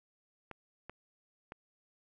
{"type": "clicks", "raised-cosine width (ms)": 0.5, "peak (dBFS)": -29, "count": 3, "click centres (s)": [0.513, 0.896, 1.521], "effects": []}